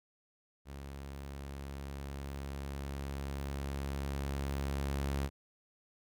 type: tone with level ramp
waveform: sawtooth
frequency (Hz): 69.3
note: C#2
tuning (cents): 0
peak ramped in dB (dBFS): -40 to -28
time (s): 0.65-5.3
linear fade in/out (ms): 50
effects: none